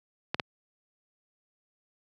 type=clicks; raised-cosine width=0.3 ms; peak=-11 dBFS; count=2; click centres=0.345 / 0.398 s; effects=high-pass 100 Hz 12 dB/octave